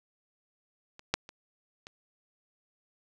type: clicks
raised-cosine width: 0.2 ms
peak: -30 / -8 / -28 / -27 dBFS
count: 4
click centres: 0.994 / 1.14 / 1.291 / 1.869 s
effects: none